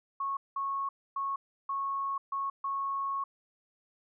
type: tone bursts at uneven times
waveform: sine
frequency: 1100 Hz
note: C#6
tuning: 14 cents flat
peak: -30 dBFS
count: 6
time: 0.2-0.37 / 0.56-0.89 / 1.16-1.36 / 1.69-2.18 / 2.32-2.5 / 2.64-3.24 s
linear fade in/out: 5 ms
effects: none